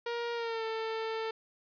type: tone with pitch glide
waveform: sawtooth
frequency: 471.7 to 445.7 Hz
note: A#4 to A4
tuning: +20 to +22 cents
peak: -29 dBFS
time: 0.06-1.31 s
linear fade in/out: 5 ms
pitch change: -98 cents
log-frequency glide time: 0.34-0.64 s
effects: resampled to 11025 Hz + 11-bit